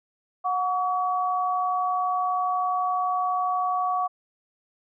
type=tone pair together; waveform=sine; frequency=730.1 / 1133 Hz; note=F#5 / C#6; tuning=-23 / +37 cents; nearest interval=minor sixth; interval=760 cents; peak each=-25 dBFS; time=0.44-4.08 s; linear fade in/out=20 ms; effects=none